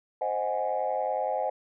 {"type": "chord", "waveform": "sine", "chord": "Ab dominant seventh", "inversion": "first", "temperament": "equal", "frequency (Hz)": [523.3, 622.3, 740, 830.6], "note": ["C5", "Eb5", "Gb5", "Ab5"], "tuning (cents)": [0, 0, 0, 0], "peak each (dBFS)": -31, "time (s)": [0.21, 1.5], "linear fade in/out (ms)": 5, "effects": ["tanh soft clip ceiling -18 dBFS"]}